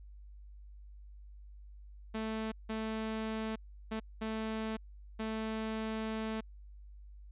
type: tone bursts at uneven times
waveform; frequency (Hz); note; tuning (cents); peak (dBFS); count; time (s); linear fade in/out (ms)
sawtooth; 220; A3; 0; -31; 5; 2.14-2.52 / 2.69-3.56 / 3.91-4 / 4.21-4.77 / 5.19-6.41; 10
effects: added 50 Hz sine -49 dBFS peak until 7.31 s + resampled to 8000 Hz